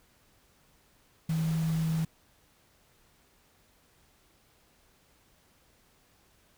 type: tone in noise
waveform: sine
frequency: 161.2 Hz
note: E3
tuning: 38 cents flat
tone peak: -26 dBFS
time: 1.29-2.05 s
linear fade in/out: 5 ms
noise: pink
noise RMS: -44 dBFS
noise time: 1.29-2.05 s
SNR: +15 dB
effects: pink hiss -65 dBFS RMS until 6.57 s